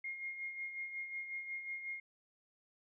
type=tone with tremolo; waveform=sine; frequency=2137 Hz; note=C7; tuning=36 cents sharp; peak=-38 dBFS; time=0.04-2 s; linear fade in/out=5 ms; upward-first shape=sine; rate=5.5 Hz; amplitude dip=55%; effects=none